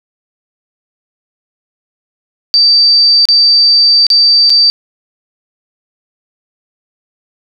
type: tone with dropouts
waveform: sine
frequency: 4650 Hz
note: D8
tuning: 18 cents flat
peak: -4 dBFS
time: 2.54-4.7 s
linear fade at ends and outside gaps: 0 ms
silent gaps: 3.254-3.287 / 4.067-4.102 / 4.496-4.502 s
effects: none